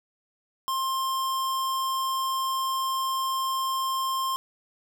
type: tone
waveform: square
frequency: 1058 Hz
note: C6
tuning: 19 cents sharp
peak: -26 dBFS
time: 0.68-4.36 s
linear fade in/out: 0 ms
effects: none